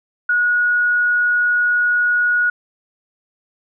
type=tone; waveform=sine; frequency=1454 Hz; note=F#6; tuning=31 cents flat; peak=-13 dBFS; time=0.29-2.5 s; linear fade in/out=5 ms; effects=none